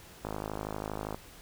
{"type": "click train", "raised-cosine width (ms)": 1, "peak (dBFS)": -21, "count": 48, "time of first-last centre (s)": [0.25, 1.145], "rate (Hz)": 52.5, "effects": ["pink hiss -52 dBFS RMS until 1.41 s"]}